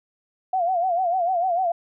sine tone with vibrato, 717 Hz, F5, 45 cents sharp, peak -19 dBFS, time 0.53-1.72 s, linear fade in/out 5 ms, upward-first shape sine, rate 6.7 Hz, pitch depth 110 cents each way, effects none

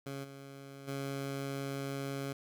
15% pulse tone with level steps, 138 Hz, C#3, 7 cents flat, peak -33 / -41 / -30 dBFS, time 0.06-2.33 s, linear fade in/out 5 ms, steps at 0.23 / 0.87 s, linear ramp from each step 20 ms, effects none

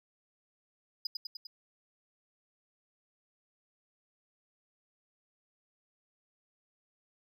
triangle tone with echo, 4978 Hz, D#8, in tune, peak -29 dBFS, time 1.05-1.07 s, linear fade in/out 5 ms, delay 100 ms, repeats 4, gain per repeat -3 dB, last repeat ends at 1.47 s, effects none

